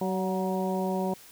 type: harmonic tone with a mistuned harmonic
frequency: 188.7 Hz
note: F#3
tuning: 34 cents sharp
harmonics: 1 / 2 / 3 / 4 / 5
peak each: -29 / -32 / -34 / -35 / -36 dBFS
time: 0.01-1.14 s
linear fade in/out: 5 ms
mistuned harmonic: 4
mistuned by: -42 cents
effects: white hiss -51 dBFS RMS until 1.31 s